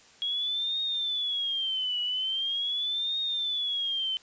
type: tone with vibrato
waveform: sine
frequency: 3300 Hz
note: G#7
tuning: 12 cents flat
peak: -27 dBFS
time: 0.22-4.17 s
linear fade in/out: 0 ms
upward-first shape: triangle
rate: 0.42 Hz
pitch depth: 210 cents each way
effects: white hiss -56 dBFS RMS until 4.22 s + resampled to 16000 Hz